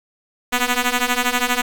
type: ring-modulated tone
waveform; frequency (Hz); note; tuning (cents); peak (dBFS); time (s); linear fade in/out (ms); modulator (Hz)
5% pulse; 246.9; B3; 0; -3; 0.52-1.62; 10; 500
effects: none